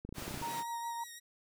clicks, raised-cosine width 3 ms, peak -30 dBFS, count 10, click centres 0.05 / 0.091 / 0.126 / 0.183 / 0.224 / 0.28 / 0.31 / 0.343 / 0.375 / 0.415 s
pink high-pass noise, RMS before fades -44 dBFS, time 0.14-0.64 s, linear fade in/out 50 ms, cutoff 120 Hz, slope 48 dB/octave
sine tone with tremolo, 932.3 Hz, A#5, in tune, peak -35 dBFS, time 0.42-1.04 s, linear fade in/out 5 ms, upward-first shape triangle, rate 7.1 Hz, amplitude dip 35%
10% pulse tone with vibrato, 1893 Hz, A#6, 26 cents sharp, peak -38 dBFS, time 0.48-1.2 s, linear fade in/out 20 ms, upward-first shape sine, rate 5.8 Hz, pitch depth 29 cents each way
effects none

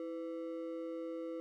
triangle ring-modulated tone, 415.3 Hz, G#4, in tune, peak -34 dBFS, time 0-1.4 s, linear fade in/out 0 ms, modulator 88.3 Hz, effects none

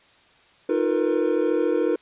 triangle tone cluster, 312.7 / 355 / 455.6 / 489.4 Hz, D#4 / F4 / A#4 / B4, +9 / +28 / -40 / -16 cents, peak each -23 dBFS, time 0.69-1.96 s, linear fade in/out 5 ms, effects white hiss -56 dBFS RMS until 2.01 s + resampled to 8000 Hz

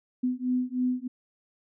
sine beating tone pair, 250 / 253.2 Hz, B3 / B3, +21 / +43 cents, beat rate 3.2 Hz, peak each -28 dBFS, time 0.23-1.08 s, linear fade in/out 10 ms, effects none

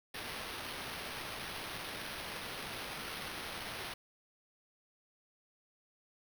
blue noise with sample-and-hold, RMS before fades -43 dBFS, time 0.14-3.94 s, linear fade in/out 5 ms, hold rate 7350 Hz, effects none

